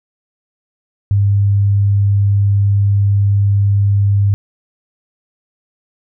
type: tone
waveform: sine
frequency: 100.5 Hz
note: G2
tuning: 44 cents sharp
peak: -9 dBFS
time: 1.11-4.34 s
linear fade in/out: 0 ms
effects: none